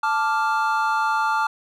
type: chord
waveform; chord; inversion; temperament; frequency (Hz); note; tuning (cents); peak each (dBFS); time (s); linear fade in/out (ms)
triangle; D minor; second; equal; 880 / 1174.7 / 1396.9; A5 / D6 / F6; 0 / 0 / 0; -20 / -23 / -22; 0.03-1.47; 5
effects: none